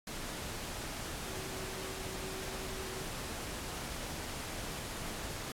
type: tone in noise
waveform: sine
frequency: 378.9 Hz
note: F#4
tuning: 41 cents sharp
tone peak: -46 dBFS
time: 1.26-3.05 s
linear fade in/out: 2 ms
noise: pink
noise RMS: -41 dBFS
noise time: 0.07-5.52 s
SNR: -8 dB
effects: low-pass 12000 Hz 12 dB/octave + AAC 64 kbps